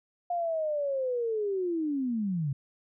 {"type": "linear sweep", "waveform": "sine", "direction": "down", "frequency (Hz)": [710, 130.81], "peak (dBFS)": -27, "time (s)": [0.3, 2.53], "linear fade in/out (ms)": 5, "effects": []}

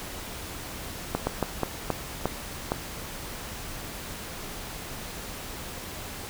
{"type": "slowing click train", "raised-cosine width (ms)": 1, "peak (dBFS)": -10, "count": 7, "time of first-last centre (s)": [1.15, 2.719], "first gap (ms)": 120, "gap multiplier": 1.31, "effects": ["pink hiss -38 dBFS RMS until 6.29 s"]}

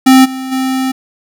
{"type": "tone with level steps", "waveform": "square", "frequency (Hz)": 261.9, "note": "C4", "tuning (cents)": 2, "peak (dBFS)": [-3, -20, -13], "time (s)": [0.06, 0.92], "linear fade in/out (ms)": 10, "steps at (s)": [0.24, 0.51], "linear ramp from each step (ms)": 20, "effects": []}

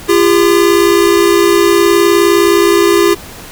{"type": "tone pair together", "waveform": "square", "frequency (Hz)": [342.6, 402], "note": ["F4", "G4"], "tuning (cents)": [-33, 44], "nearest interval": "minor third", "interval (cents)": 277, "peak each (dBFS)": -10, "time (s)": [0.08, 3.15], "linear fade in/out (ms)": 20, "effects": ["pink hiss -31 dBFS RMS until 3.51 s"]}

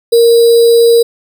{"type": "tone with sample-and-hold", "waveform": "sine", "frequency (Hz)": 466.2, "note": "A#4", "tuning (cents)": 0, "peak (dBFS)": -3, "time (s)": [0.12, 1.03], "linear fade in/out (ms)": 10, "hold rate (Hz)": 4410, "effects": []}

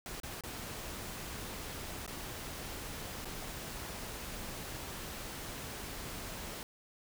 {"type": "noise with dropouts", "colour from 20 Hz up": "pink", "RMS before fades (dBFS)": -43, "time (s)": [0.06, 6.63], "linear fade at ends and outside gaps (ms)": 1, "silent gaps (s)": [[0.201, 0.233], [0.409, 0.436], [2.064, 2.077], [3.248, 3.254]], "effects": []}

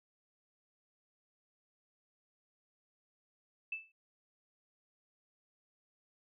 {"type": "tone with exponential decay", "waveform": "sine", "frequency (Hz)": 2636, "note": "E7", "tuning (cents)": -1, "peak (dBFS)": -33, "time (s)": [3.72, 3.92], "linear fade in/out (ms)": 5, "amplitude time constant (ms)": 42, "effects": []}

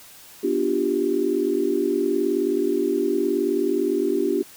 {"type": "chord", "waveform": "sine", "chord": "G dominant seventh", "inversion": "first", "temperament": "just", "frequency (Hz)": [245, 294, 352.8, 392], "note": ["B3", "D4", "F4", "G4"], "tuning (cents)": [-14, 2, 18, 0], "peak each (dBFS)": [-29, -25, -24, -23], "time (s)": [0.43, 4.43], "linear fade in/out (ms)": 10, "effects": ["white hiss -46 dBFS RMS until 4.56 s"]}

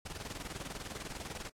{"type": "noise with tremolo", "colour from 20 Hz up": "pink", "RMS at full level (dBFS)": -41, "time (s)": [0.05, 1.5], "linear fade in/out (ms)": 10, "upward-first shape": "square", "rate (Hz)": 20, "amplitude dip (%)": 65, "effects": ["low-pass 10000 Hz 12 dB/octave", "AAC 64 kbps"]}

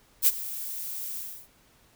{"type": "noise with ADSR envelope", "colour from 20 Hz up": "violet", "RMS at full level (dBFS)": -17, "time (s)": [0.22, 1.48], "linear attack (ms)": 50, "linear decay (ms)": 37, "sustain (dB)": -18, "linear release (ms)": 310, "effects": ["pink hiss -61 dBFS RMS until 1.95 s"]}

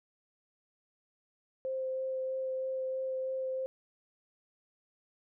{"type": "tone with vibrato", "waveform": "sine", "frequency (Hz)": 523.3, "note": "C5", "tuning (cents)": 0, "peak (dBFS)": -32, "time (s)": [1.65, 3.66], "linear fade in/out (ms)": 0, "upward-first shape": "sine", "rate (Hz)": 3.1, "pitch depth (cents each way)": 8, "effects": []}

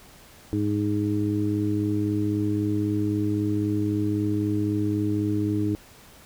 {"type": "harmonic tone", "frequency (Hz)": 103.83, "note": "G#2", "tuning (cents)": 0, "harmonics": [1, 2, 3, 4], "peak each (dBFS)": [-27, -31, -24, -34], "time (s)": [0.53, 5.75], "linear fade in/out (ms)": 0, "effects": ["pink hiss -50 dBFS RMS until 6.25 s"]}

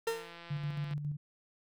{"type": "click train", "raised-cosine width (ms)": 0.3, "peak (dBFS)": -33, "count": 148, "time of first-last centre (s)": [0.07, 0.935], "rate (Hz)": 170}
{"type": "tone with exponential decay", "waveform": "40% pulse", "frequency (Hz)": 456, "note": "A#4", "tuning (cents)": -38, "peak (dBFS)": -27, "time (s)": [0.07, 0.39], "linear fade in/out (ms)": 5, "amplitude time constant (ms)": 68}
{"type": "tone with tremolo", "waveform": "sine", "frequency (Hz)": 146.83, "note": "D3", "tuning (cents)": 0, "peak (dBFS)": -32, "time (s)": [0.5, 1.17], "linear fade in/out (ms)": 10, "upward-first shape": "square", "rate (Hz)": 7.3, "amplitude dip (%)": 45}
{"effects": []}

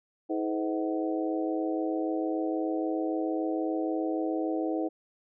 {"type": "harmonic tone with a mistuned harmonic", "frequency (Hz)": 106.7, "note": "G#2", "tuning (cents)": 47, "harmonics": [3, 4, 5, 6, 7], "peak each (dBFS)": [-29, -36, -35, -38, -38], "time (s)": [0.29, 4.89], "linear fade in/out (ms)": 20, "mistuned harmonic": 5, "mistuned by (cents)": -76, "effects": []}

